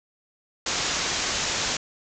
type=low-pass noise; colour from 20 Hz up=white; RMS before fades=-27 dBFS; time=0.66-1.77 s; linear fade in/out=5 ms; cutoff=7300 Hz; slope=96 dB/octave; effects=none